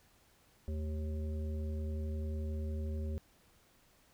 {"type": "harmonic tone with a mistuned harmonic", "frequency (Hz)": 77.7, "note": "D#2", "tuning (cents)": -2, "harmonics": [1, 3, 5, 7], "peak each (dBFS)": [-35, -45, -49, -52], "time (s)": [0.68, 3.18], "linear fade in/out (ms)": 0, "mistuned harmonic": 3, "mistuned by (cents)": -85, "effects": ["pink hiss -67 dBFS RMS until 4.13 s"]}